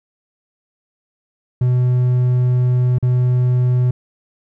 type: tone with dropouts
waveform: triangle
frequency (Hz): 124.9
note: B2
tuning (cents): +20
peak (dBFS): -10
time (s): 1.61-3.91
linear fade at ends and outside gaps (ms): 5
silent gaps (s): 2.985-3.026
effects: none